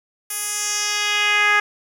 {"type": "tone with band-pass filter sweep", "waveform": "10% pulse", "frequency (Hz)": 415.3, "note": "G#4", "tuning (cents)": 0, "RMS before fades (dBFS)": -20, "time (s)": [0.3, 1.6], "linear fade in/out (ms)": 5, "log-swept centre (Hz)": [12000, 1700], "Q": 1.7, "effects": ["8-bit"]}